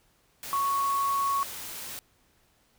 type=tone in noise; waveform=sine; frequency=1108.7 Hz; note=C#6; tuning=in tune; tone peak=-24 dBFS; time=0.53-1.43 s; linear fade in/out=0 ms; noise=white; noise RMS=-39 dBFS; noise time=0.43-1.99 s; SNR=+12 dB; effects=pink hiss -66 dBFS RMS until 2.78 s